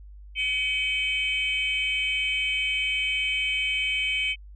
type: tone cluster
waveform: sine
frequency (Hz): 2262 / 2544 / 3077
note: C#7 / D#7 / G7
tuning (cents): +34 / +38 / -33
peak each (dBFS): -27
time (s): 0.35-4.36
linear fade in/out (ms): 50
effects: tanh soft clip ceiling -17 dBFS + added 50 Hz sine -42 dBFS peak until 4.55 s